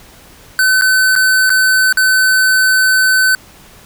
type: tone with dropouts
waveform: square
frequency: 1520 Hz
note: F#6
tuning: 46 cents sharp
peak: -9 dBFS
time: 0.59-3.35 s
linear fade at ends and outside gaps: 1 ms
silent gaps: 0.812-0.82 / 1.154-1.161 / 1.495-1.502 / 1.926-1.972 s
effects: pink hiss -41 dBFS RMS until 3.85 s